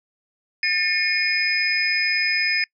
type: tone cluster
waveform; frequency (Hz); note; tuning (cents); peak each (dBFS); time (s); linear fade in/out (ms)
sine; 1789 / 2169 / 2453 / 5040; A6 / C#7 / D#7 / D#8; +28 / -38 / -25 / +21; -24; 0.63-2.64; 2
effects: noise-tail reverb RT60 0.1 s tail -25 dB re dry